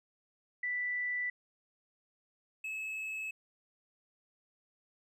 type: tone pair in turn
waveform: sine / triangle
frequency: 1975.5 / 2589 Hz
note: B6 / E7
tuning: 0 / -32 cents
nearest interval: perfect fourth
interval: 468 cents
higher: second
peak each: -32 / -35 dBFS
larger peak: first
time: 0.63-1.3 / 2.64-3.31 s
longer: neither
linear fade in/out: 5 ms
effects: none